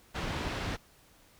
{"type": "low-pass noise", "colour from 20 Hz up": "pink", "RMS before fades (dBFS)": -35, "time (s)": [0.14, 0.77], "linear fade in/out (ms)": 20, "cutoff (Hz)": 3800, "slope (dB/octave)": 12, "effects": ["pink hiss -61 dBFS RMS until 1.39 s"]}